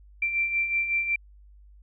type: beating tone pair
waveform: sine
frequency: 2349 / 2354.4 Hz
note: D7 / D7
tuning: 0 / +4 cents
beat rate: 5.4 Hz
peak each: -32 / -24 dBFS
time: 0.22-1.16 s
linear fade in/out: 5 ms
effects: added 50 Hz sine -49 dBFS peak until 1.82 s